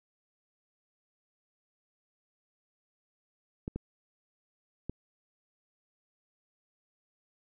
clicks, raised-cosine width 3 ms, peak -22 dBFS, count 3, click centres 3.679 / 3.76 / 4.896 s, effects none

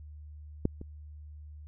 clicks, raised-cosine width 3 ms, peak -13 / -29 dBFS, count 2, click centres 0.654 / 0.814 s, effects added 75 Hz sine -44 dBFS peak until 1.67 s

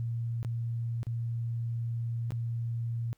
sine tone with dropouts, 116.54 Hz, A#2, in tune, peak -30 dBFS, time 0-3.13 s, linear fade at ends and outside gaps 0 ms, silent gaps 0.43-0.448 / 1.031-1.068 / 2.306-2.32 s, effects pink hiss -72 dBFS RMS until 3.17 s

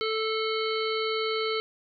harmonic tone with a mistuned harmonic, 440 Hz, A4, in tune, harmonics 1 / 3 / 5 / 7 / 9 / 10, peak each -28 / -33 / -35 / -36 / -38 / -38 dBFS, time 0.01-1.6 s, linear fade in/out 0 ms, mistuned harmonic 5, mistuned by -17 cents, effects none

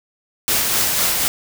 white noise with tremolo, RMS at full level -17 dBFS, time 0.48-1.28 s, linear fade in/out 0 ms, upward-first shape sine, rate 4 Hz, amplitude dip 30%, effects none

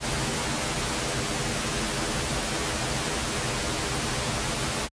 pink noise with comb filter, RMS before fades -27 dBFS, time 0-4.89 s, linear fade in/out 50 ms, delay 11 ms, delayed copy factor -0.7, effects high-pass 60 Hz 12 dB/octave + resampled to 22050 Hz

